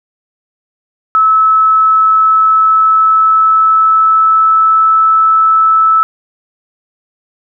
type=tone with pitch glide; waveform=sine; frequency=1300 to 1309.8 Hz; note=E6 to E6; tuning=-24 to -11 cents; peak=-5 dBFS; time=1.15-6.03 s; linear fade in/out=0 ms; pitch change=+13 cents; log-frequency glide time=1.74-4.94 s; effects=none